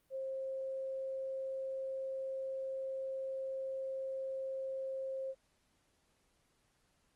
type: tone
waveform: sine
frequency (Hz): 532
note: C5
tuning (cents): +29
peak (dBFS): -37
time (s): 0.1-5.35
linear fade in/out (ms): 50
effects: pink hiss -75 dBFS RMS until 7.15 s + Opus 32 kbps